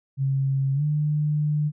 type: tone with pitch glide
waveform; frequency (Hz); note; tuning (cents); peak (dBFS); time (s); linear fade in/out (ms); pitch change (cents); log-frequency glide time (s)
sine; 135.9 to 149.92; C#3 to D3; -34 to +36; -20; 0.17-1.72; 50; +170; 0.74-0.83
effects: none